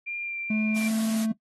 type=tone with vibrato; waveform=sine; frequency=2381 Hz; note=D7; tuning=23 cents sharp; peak=-30 dBFS; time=0.06-0.89 s; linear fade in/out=20 ms; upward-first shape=triangle; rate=2.2 Hz; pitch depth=17 cents each way
type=tone with pitch glide; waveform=triangle; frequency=215.8 to 221 Hz; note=A3 to A3; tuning=-33 to +8 cents; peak=-21 dBFS; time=0.5-1.32 s; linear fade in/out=5 ms; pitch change=+41 cents; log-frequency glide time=0.69-0.91 s
type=high-pass noise; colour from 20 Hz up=white; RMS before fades=-37 dBFS; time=0.75-1.26 s; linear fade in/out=20 ms; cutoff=410 Hz; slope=48 dB/octave
effects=noise-tail reverb RT60 0.1 s tail -20 dB re dry + AAC 32 kbps